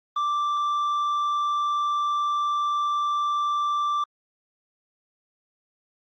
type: tone with tanh clipping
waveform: sine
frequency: 1174.7 Hz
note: D6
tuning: in tune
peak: -23 dBFS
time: 0.16-4.04 s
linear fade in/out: 5 ms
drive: 5 dB
effects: Opus 24 kbps